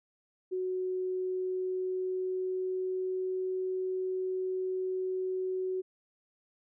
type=tone with pitch glide; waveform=sine; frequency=370 to 372.8 Hz; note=F#4 to F#4; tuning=0 to +13 cents; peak=-30 dBFS; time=0.51-5.82 s; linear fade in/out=20 ms; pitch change=+13 cents; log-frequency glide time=0.98-3.53 s; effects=none